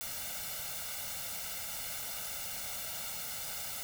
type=noise with comb filter; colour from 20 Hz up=white; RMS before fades=-40 dBFS; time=0.01-3.83 s; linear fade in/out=0 ms; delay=1.4 ms; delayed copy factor=+0.8; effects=none